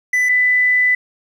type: tone pair in turn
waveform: triangle / sine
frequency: 1995 / 1995 Hz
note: B6 / B6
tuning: +17 / +17 cents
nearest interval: unison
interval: 0 cents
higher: neither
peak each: -11 / -11 dBFS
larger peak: neither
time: 0.13-0.29 / 0.29-0.95 s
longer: second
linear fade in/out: 5 ms
effects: 8-bit